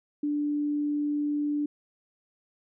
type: tone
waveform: sine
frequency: 293.7 Hz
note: D4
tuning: in tune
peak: -25 dBFS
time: 0.23-1.66 s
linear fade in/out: 5 ms
effects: none